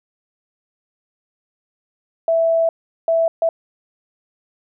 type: tone bursts at uneven times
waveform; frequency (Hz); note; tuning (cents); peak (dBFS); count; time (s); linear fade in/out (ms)
sine; 659.3; E5; 0; -13; 3; 2.28-2.69 / 3.08-3.28 / 3.42-3.49; 2
effects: none